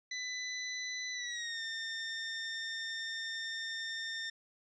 20% pulse tone with pitch glide, 1998 to 1811.1 Hz, B6 to A6, +20 to +50 cents, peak -32 dBFS, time 0.11-4.3 s, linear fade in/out 5 ms, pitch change -170 cents, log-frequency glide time 1.12-1.62 s, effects resampled to 16000 Hz

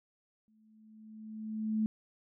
sine tone with exponential growth, 217.4 Hz, A3, 21 cents flat, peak -26 dBFS, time 0.48-1.86 s, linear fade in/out 0 ms, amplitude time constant 300 ms, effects none

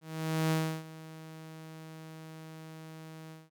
sawtooth tone with ADSR envelope, 159.2 Hz, D#3, 40 cents sharp, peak -22 dBFS, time 0.01-3.5 s, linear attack 500 ms, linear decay 320 ms, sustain -19 dB, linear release 190 ms, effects none

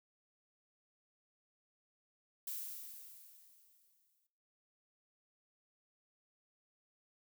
violet noise with exponential decay, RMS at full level -41 dBFS, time 2.47-4.27 s, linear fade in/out 5 ms, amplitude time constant 390 ms, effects noise-tail reverb RT60 0.6 s tail -17 dB re dry

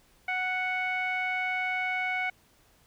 sawtooth tone with low-pass filter, 740 Hz, F#5, in tune, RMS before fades -30 dBFS, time 0.28-2.3 s, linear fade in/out 5 ms, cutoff 2100 Hz, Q 6.8, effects pink hiss -63 dBFS RMS until 2.86 s

